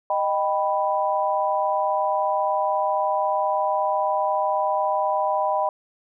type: chord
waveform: sine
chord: Eb augmented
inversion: none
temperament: equal with one note detuned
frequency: 618.3 / 784 / 987.8 Hz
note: Eb5 / G5 / B5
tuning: -11 / 0 / 0 cents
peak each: -24 dBFS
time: 0.1-5.69 s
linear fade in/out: 2 ms
effects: none